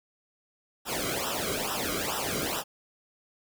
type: noise with flanger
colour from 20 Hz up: pink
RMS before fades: -31 dBFS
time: 0.85-2.64 s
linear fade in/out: 50 ms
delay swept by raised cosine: 0.45 to 1.15 ms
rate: 2.3 Hz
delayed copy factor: -1
effects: none